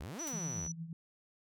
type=exponential two-way sweep; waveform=sawtooth; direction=up then down; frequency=58.6 to 353.1 to 70.4 Hz; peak=-38 dBFS; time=0-0.68 s; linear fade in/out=10 ms; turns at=0.22 s
type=tone; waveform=sine; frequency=5920 Hz; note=F#8; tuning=in tune; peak=-39 dBFS; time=0.19-0.72 s; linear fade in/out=5 ms
type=noise with exponential decay; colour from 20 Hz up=white; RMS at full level=-42 dBFS; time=0.27-0.39 s; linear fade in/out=2 ms; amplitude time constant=24 ms
type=tone with tremolo; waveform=sine; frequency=164.81 Hz; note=E3; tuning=in tune; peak=-37 dBFS; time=0.33-0.93 s; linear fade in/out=2 ms; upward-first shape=triangle; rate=8.7 Hz; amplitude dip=75%
effects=none